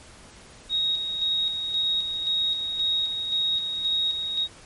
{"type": "tone with tremolo", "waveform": "sine", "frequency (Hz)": 3767, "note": "A#7", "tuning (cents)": 17, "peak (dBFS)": -21, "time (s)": [0.69, 4.48], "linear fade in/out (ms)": 50, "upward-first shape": "square", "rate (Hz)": 1.9, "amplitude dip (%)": 45, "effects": ["pink hiss -48 dBFS RMS until 4.65 s", "MP3 48 kbps"]}